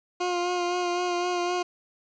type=tone with vibrato; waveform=20% pulse; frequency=354.6 Hz; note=F4; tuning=26 cents sharp; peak=-20 dBFS; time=0.2-1.63 s; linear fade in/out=10 ms; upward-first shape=sine; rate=3.9 Hz; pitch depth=23 cents each way; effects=resampled to 16000 Hz + 9-bit